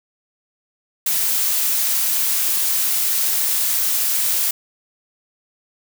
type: noise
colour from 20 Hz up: blue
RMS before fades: -19 dBFS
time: 1.06-4.51 s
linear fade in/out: 5 ms
effects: none